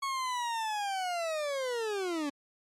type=linear sweep; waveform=40% pulse; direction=down; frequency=1108.7 to 277.2 Hz; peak=-30 dBFS; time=0.02-2.3 s; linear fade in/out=10 ms; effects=low-pass 9000 Hz 12 dB/octave + MP3 96 kbps